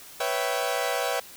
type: chord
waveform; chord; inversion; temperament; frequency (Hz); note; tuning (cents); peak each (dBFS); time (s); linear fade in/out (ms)
sawtooth; C# half-diminished seventh; third; equal with one note detuned; 493.9 / 554.4 / 659.3 / 775; B4 / C#5 / E5 / G5; 0 / 0 / 0 / -20; -27; 0.2-1.2; 5
effects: white hiss -46 dBFS RMS until 1.36 s